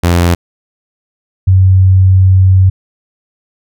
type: tone pair in turn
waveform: sawtooth / sine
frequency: 86.6 / 94.19 Hz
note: F2 / F#2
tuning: -14 / +31 cents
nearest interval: minor second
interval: 145 cents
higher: second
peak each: -3 dBFS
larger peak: neither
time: 0.03-0.35 / 1.47-2.7 s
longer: second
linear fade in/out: 10 ms
effects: none